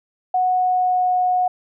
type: tone with pitch glide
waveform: sine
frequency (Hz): 736 to 729.7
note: F#5 to F#5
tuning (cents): -9 to -24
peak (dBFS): -15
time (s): 0.34-1.48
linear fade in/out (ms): 5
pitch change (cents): -15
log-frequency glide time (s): 0.44-1.15
effects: none